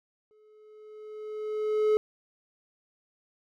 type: tone with exponential growth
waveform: triangle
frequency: 428 Hz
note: A4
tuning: 48 cents flat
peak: -17 dBFS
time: 0.31-1.97 s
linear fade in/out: 0 ms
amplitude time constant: 360 ms
effects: none